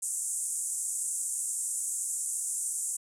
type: band-pass noise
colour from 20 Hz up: white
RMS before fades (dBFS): -33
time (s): 0.02-2.97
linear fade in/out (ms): 10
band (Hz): 7300 to 9600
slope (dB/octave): 48
effects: none